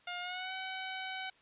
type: tone with pitch glide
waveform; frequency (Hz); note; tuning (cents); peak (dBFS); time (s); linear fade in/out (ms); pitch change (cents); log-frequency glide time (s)
10% pulse; 710 to 756.6; F5 to F#5; +28 to +38; -29; 0.07-1.3; 5; +110; 0.2-0.53
effects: white hiss -65 dBFS RMS until 1.41 s + resampled to 8000 Hz